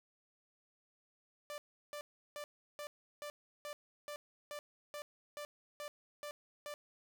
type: tone bursts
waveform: sawtooth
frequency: 589 Hz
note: D5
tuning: 5 cents sharp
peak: -39 dBFS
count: 13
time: 1.5-6.74 s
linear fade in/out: 0 ms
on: 80 ms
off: 350 ms
effects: none